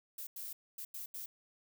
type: noise bursts at uneven times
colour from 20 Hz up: violet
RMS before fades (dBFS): -44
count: 5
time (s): 0.18-0.27 / 0.36-0.53 / 0.78-0.85 / 0.94-1.06 / 1.14-1.26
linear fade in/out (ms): 5
effects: none